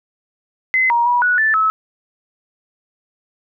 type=tone with pitch steps; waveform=sine; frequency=2046 / 944 / 970 / 1469 / 1758 / 1296 Hz; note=C7 / A#5 / B5 / F#6 / A6 / E6; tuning=-39 / +22 / -31 / -13 / -2 / -30 cents; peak=-12 dBFS; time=0.74-1.7 s; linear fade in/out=0 ms; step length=160 ms; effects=none